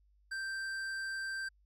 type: tone with hard clipping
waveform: sine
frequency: 1568 Hz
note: G6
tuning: in tune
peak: -38 dBFS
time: 0.31-1.49 s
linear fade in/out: 10 ms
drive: 10 dB
effects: added 50 Hz sine -65 dBFS peak until 1.65 s